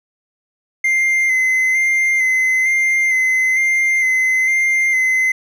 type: tone with vibrato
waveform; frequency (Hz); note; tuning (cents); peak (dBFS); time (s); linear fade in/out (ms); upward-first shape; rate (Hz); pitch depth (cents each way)
triangle; 2075; C7; -15; -11; 0.84-5.32; 5; square; 1.1; 22
effects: none